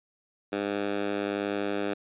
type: tone with high-pass filter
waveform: 10% pulse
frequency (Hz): 101.3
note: G#2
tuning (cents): -43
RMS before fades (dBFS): -30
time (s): 0.52-1.94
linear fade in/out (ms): 10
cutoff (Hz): 290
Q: 1.2
effects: resampled to 8000 Hz